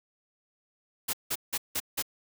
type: noise bursts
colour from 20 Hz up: white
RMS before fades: -30 dBFS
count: 5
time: 1.08-2.025 s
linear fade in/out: 10 ms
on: 53 ms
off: 170 ms
effects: none